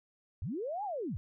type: linear two-way sweep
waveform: sine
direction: up then down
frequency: 64.9 to 859 to 64.9 Hz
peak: -34 dBFS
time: 0.42-1.17 s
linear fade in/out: 0 ms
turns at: 0.84 s
effects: none